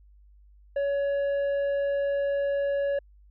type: tone with tanh clipping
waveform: sine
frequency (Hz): 562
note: C#5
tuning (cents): +24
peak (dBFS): -25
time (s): 0.76-2.99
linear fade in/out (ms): 5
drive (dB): 6
effects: added 50 Hz sine -52 dBFS peak until 3.3 s